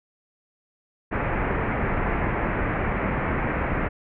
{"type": "low-pass noise", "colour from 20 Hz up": "pink", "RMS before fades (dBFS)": -25, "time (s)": [1.11, 3.89], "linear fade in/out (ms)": 20, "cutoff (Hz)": 2300, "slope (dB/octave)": 48, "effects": []}